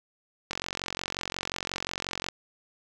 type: click train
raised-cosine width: 0.2 ms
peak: -13 dBFS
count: 82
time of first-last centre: 0.51-2.286 s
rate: 45.6 Hz
effects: none